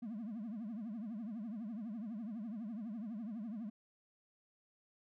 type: tone with vibrato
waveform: triangle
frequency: 220 Hz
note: A3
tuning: in tune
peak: -38 dBFS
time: 0.02-3.7 s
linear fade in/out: 10 ms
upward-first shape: triangle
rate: 12 Hz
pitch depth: 220 cents each way
effects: tanh soft clip ceiling -35 dBFS